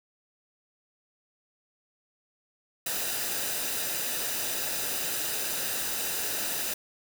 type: noise with comb filter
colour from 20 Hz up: white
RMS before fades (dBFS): -31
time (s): 2.86-6.74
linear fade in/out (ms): 5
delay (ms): 0.91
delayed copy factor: -0.5
effects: none